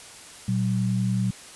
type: tone pair together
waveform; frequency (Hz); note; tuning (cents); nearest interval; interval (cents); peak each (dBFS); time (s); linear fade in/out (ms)
sine; 118.4 / 189.2; A#2 / F#3; +27 / +39; minor sixth; 812; -24; 0.48-1.31; 5
effects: white hiss -44 dBFS RMS until 1.55 s + resampled to 24000 Hz